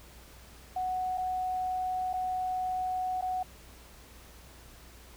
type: tone with dropouts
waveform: sine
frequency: 740 Hz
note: F#5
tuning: in tune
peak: -29 dBFS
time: 0.76-3.43 s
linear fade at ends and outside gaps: 5 ms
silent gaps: 1.176-1.18 / 2.131-2.137 / 3.212-3.223 s
effects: added 60 Hz sine -53 dBFS peak until 5.16 s + pink hiss -54 dBFS RMS until 5.16 s